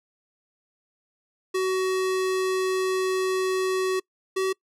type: tone pair in turn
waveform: square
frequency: 375.2 / 379.8 Hz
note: F#4 / F#4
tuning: +24 / +45 cents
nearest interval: unison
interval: 21 cents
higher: second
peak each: -23 dBFS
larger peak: neither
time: 1.54-4 / 4.36-4.53 s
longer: first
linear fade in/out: 10 ms
effects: noise-tail reverb RT60 0.1 s tail -25 dB re dry + low-pass 11000 Hz 12 dB/octave